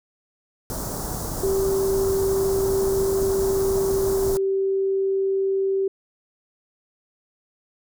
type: band-stop noise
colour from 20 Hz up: pink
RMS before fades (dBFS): -29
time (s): 0.7-4.37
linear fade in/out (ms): 0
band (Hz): 1200 to 5500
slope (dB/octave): 24
type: tone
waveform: sine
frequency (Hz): 387.7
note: G4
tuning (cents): -19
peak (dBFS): -19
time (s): 1.43-5.88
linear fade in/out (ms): 5
effects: none